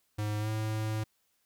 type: tone with pitch glide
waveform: square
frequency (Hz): 105.5 to 108.84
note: G#2 to A2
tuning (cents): +28 to -18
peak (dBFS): -31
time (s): 0.18-1.04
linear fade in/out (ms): 10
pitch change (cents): +54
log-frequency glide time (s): 0.39-0.49
effects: white hiss -74 dBFS RMS until 1.45 s